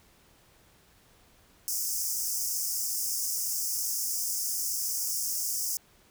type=high-pass noise; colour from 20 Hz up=pink; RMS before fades=-31 dBFS; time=1.68-5.77 s; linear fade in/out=0 ms; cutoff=5100 Hz; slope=96 dB/octave; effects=pink hiss -61 dBFS RMS until 6.1 s